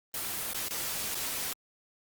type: noise with dropouts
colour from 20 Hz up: white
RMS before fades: -34 dBFS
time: 0.14-1.53 s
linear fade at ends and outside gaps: 2 ms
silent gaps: 0.534-0.545 / 0.685-0.707 / 1.147-1.151 s
effects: Opus 24 kbps